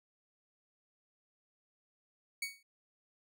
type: tone with exponential decay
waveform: sawtooth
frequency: 2236 Hz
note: C#7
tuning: 14 cents sharp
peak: -29 dBFS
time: 2.42-2.63 s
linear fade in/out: 5 ms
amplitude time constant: 45 ms
effects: none